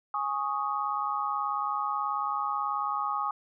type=chord; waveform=sine; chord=Ab suspended fourth; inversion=none; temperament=just; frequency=830.6 / 1107.5 / 1245.9 Hz; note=Ab5 / Db6 / Eb6; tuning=0 / -2 / +2 cents; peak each=-33 / -32 / -31 dBFS; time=0.14-3.31 s; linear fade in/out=2 ms; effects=none